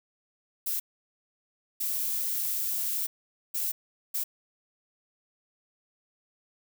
violet noise bursts at uneven times, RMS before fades -30 dBFS, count 4, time 0.66-0.8 / 1.8-3.07 / 3.54-3.72 / 4.14-4.24 s, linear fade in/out 10 ms, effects none

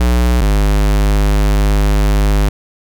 square tone pair in turn, 60.5 / 50.87 Hz, B1 / G#1, -35 / -35 cents, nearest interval minor third, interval 300 cents, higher first, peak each -10 dBFS, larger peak neither, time 0-0.41 / 0.41-2.49 s, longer second, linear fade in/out 5 ms, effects none

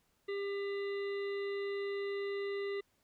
harmonic tone, 399.4 Hz, G4, 32 cents sharp, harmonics 1 / 3 / 5 / 7 / 9 / 10, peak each -35 / -51 / -46 / -55 / -58 / -57 dBFS, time 0.28-2.81 s, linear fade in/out 10 ms, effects pink hiss -75 dBFS RMS until 3.03 s

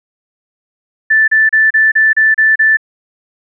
sine tone bursts, 1760 Hz, A6, in tune, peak -6 dBFS, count 8, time 1.1-2.771 s, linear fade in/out 10 ms, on 180 ms, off 33 ms, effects none

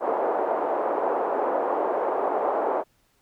white band-pass noise, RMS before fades -25 dBFS, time 0-2.84 s, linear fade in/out 50 ms, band 380 to 870 Hz, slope 24 dB/octave, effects pink hiss -66 dBFS RMS until 3.21 s

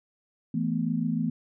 sine chord, E suspended fourth, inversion none, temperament equal, 164.81 / 220 / 246.9 Hz, E3 / A3 / B3, 0 / 0 / 0 cents, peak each -29 dBFS, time 0.54-1.3 s, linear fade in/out 5 ms, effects none

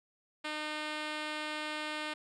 5% pulse tone, 304.6 Hz, D#4, 37 cents flat, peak -24 dBFS, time 0.44-2.14 s, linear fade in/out 10 ms, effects low-pass 6000 Hz 12 dB/octave

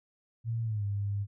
sine tone with pitch glide, 114.8 to 101.1 Hz, A#2 to G#2, -26 to -46 cents, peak -29 dBFS, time 0.44-1.27 s, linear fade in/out 50 ms, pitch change -220 cents, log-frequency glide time 0.63-0.84 s, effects none

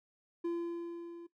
triangle tone with level ramp, 341.1 Hz, F4, 41 cents flat, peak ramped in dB -29 to -44 dBFS, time 0.44-1.27 s, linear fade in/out 10 ms, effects noise-tail reverb RT60 0.1 s tail -17 dB re dry

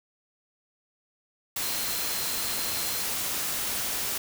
sine tone in noise, 4139 Hz, C8, 20 cents flat, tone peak -38 dBFS, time 1.62-3.03 s, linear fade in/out 5 ms, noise white, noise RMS -30 dBFS, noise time 1.56-4.18 s, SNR -11 dB, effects none

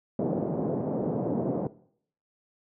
pink band-pass noise, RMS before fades -29 dBFS, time 0.19-1.67 s, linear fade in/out 2 ms, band 150 to 640 Hz, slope 24 dB/octave, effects noise-tail reverb RT60 0.6 s tail -18 dB re dry

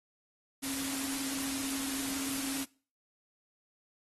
sine tone in noise, 271 Hz, C#4, 39 cents flat, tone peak -38 dBFS, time 0.62-2.65 s, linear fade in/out 20 ms, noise white, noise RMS -37 dBFS, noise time 0.62-2.65 s, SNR -4 dB, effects noise-tail reverb RT60 0.4 s tail -23 dB re dry + AAC 32 kbps

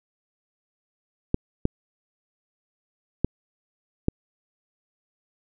clicks, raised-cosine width 3 ms, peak -7 dBFS, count 4, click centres 1.344 / 1.654 / 3.246 / 4.084 s, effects none

